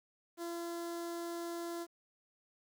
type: tone with notch filter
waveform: sawtooth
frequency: 340.6 Hz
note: F4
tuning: 43 cents flat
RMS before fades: -41 dBFS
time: 0.37-1.87 s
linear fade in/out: 50 ms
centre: 2500 Hz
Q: 1.2
effects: 11-bit